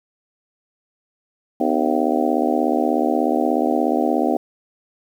harmonic tone with a mistuned harmonic, 76.7 Hz, D#2, 24 cents flat, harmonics 3 / 4 / 5 / 6 / 7 / 8 / 9 / 10, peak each -22 / -22 / -25 / -28 / -26 / -28 / -24 / -25 dBFS, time 1.6-4.37 s, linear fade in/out 5 ms, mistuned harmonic 3, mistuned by +140 cents, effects 8-bit

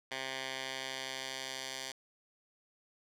10% pulse tone with band-pass filter sweep, 132.3 Hz, C3, 20 cents sharp, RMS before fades -41 dBFS, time 0.11-1.92 s, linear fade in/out 5 ms, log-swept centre 2700 to 4900 Hz, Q 0.96, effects none

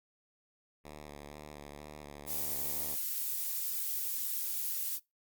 5% pulse tone with vibrato, 73.7 Hz, D2, 7 cents sharp, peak -35 dBFS, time 0.84-2.96 s, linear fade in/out 20 ms, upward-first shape square, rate 2.1 Hz, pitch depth 29 cents each way
violet noise, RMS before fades -35 dBFS, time 2.26-5 s, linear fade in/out 50 ms
effects noise-tail reverb RT60 0.2 s tail -23 dB re dry + Opus 48 kbps

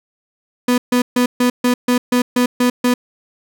35% pulse tone bursts, 246.9 Hz, B3, in tune, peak -10 dBFS, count 10, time 0.68-2.94 s, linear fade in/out 5 ms, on 100 ms, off 140 ms, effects none

